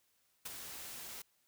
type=noise with ADSR envelope; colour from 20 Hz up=white; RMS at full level=-41 dBFS; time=0.45-1.22 s; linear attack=10 ms; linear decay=19 ms; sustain=-6 dB; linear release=4 ms; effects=white hiss -75 dBFS RMS until 1.47 s